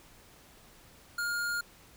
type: tone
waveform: square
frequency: 1417 Hz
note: F6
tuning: 25 cents sharp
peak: -31 dBFS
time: 1.18-1.61 s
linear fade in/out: 5 ms
effects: pink hiss -57 dBFS RMS until 1.96 s